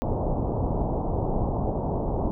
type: low-pass noise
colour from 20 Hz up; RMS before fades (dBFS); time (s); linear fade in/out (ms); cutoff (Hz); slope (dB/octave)
pink; -26; 0.02-2.31; 0; 920; 48
effects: none